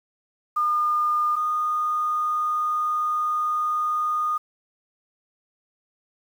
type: tone pair in turn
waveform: sine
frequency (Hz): 1213 / 1227.8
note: D#6 / D#6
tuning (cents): -44 / -23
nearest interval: unison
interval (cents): 21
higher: second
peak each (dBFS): -19 / -21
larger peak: first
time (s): 0.56-1.36 / 1.36-4.38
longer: second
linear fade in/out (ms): 10
effects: 8-bit